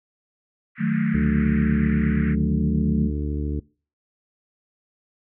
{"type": "band-pass noise", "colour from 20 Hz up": "white", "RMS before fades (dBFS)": -37, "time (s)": [0.75, 2.36], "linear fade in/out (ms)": 50, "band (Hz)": [1400, 2100], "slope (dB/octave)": 48}
{"type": "chord", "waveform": "sine", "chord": "D# diminished", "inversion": "none", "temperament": "equal", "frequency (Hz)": [155.56, 185, 220], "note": ["D#3", "F#3", "A3"], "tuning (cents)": [0, 0, 0], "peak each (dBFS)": [-25, -24, -22], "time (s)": [0.78, 3.11], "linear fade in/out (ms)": 50}
{"type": "harmonic tone", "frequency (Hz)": 73.5, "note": "D2", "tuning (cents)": 2, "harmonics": [1, 2, 3, 4, 5, 6], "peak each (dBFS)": [-25, -31, -35, -31, -37, -38], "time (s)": [1.14, 3.6], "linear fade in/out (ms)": 5}
{"effects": ["noise-tail reverb RT60 0.4 s tail -24 dB re dry"]}